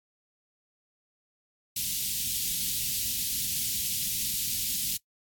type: band-stop noise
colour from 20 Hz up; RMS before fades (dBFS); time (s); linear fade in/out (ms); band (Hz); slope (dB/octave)
white; -30; 1.76-4.97; 5; 220 to 2900; 24
effects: noise-tail reverb RT60 0.1 s tail -22 dB re dry + AAC 64 kbps